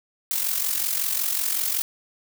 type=noise with amplitude modulation; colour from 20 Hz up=blue; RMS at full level=-22 dBFS; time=0.31-1.82 s; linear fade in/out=0 ms; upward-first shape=sine; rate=45.4 Hz; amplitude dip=65%; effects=none